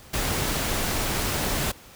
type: noise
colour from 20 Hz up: pink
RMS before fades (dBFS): -26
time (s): 0.13-1.72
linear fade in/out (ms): 10
effects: pink hiss -48 dBFS RMS until 1.95 s